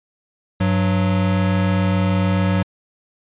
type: tone pair together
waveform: square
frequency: 98 / 185 Hz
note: G2 / F#3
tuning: 0 / 0 cents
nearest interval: major seventh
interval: 1100 cents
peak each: -19 dBFS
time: 0.6-2.63 s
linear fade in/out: 10 ms
effects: resampled to 8000 Hz